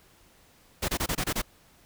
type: noise bursts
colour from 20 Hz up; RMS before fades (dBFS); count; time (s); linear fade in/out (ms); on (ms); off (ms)
pink; -28; 7; 0.82-1.419; 10; 65; 24
effects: pink hiss -59 dBFS RMS until 1.85 s